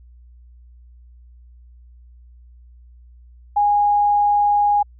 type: tone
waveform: sine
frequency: 823 Hz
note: G#5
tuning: 16 cents flat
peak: -13 dBFS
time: 3.56-4.83 s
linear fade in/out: 10 ms
effects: added 60 Hz sine -43 dBFS peak until 4.99 s